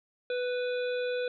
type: harmonic tone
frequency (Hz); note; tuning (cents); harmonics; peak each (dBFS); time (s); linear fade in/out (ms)
495.2; B4; +5; 1 / 3 / 5 / 7 / 8; -29 / -39 / -43 / -46 / -47; 0.3-1.28; 2
effects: none